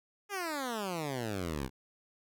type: exponential sweep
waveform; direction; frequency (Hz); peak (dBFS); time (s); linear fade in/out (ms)
10% pulse; down; 420 to 61.74; -26; 0.29-1.7; 50
effects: none